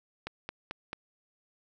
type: click train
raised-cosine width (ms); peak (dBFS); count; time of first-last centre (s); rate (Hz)
0.3; -20; 4; 0.27-0.931; 4.54
effects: none